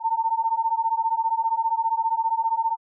sine beating tone pair, 896 / 911 Hz, A5 / A#5, +31 / -40 cents, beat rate 15 Hz, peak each -24 / -23 dBFS, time 0-2.77 s, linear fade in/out 50 ms, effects none

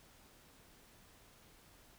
silence, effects pink hiss -63 dBFS RMS until 1.98 s

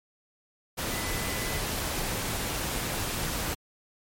sine tone in noise, 2002 Hz, B6, 23 cents sharp, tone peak -39 dBFS, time 0.9-1.6 s, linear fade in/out 20 ms, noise pink, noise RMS -31 dBFS, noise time 0.77-3.55 s, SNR -11 dB, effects MP3 64 kbps

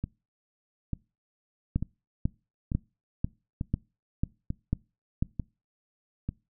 two click trains, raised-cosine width 5 ms, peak -18 / -13 dBFS, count 8 / 8, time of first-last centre 0.04-6.29 / 1.76-5.225 s, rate 1.12 / 2.02 Hz, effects noise-tail reverb RT60 0.3 s tail -24 dB re dry

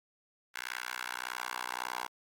10% pulse tone with high-pass filter sweep, 61.74 Hz, B1, in tune, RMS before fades -40 dBFS, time 0.54-2.08 s, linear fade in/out 20 ms, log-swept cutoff 1600 to 930 Hz, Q 1.9, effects AAC 48 kbps

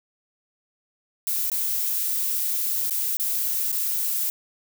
violet noise with dropouts, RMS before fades -25 dBFS, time 1.27-4.3 s, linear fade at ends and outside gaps 1 ms, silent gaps 1.5-1.517 / 2.897-2.908 / 3.17-3.198 / 3.718-3.726 s, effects none

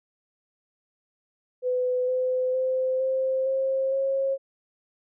sine tone with pitch steps, 502 / 509.6 / 517.3 / 525.1 / 533.1 / 541.1 Hz, B4 / C5 / C5 / C5 / C5 / C#5, +28 / -46 / -20 / +6 / +32 / -42 cents, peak -22 dBFS, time 1.62-4.38 s, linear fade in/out 50 ms, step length 460 ms, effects none

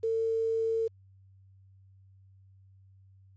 sine tone with quantisation, 450.6 Hz, A4, 41 cents sharp, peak -26 dBFS, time 0.03-0.88 s, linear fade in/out 10 ms, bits 9, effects added 96 Hz sine -55 dBFS peak until 3.36 s + resampled to 16000 Hz

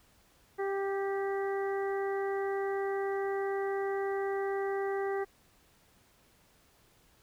harmonic tone with a mistuned harmonic, 393.5 Hz, G4, 7 cents sharp, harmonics 1 / 2 / 3 / 4 / 5, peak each -31 / -38 / -44 / -45 / -44 dBFS, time 0.58-5.25 s, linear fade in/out 20 ms, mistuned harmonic 5, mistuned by -21 cents, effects pink hiss -65 dBFS RMS until 7.22 s

